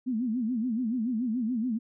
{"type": "tone with vibrato", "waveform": "sine", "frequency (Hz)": 235.8, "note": "A#3", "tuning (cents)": 20, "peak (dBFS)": -26, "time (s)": [0.06, 1.79], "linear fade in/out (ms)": 20, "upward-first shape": "sine", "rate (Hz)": 7, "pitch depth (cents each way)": 170, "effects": []}